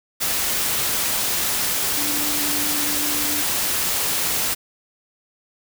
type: tone in noise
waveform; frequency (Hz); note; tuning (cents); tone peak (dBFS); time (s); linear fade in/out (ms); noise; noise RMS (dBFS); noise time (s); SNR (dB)
sine; 294.2; D4; +3; -30; 1.96-3.43; 20; white; -22; 0.2-4.55; -11
effects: none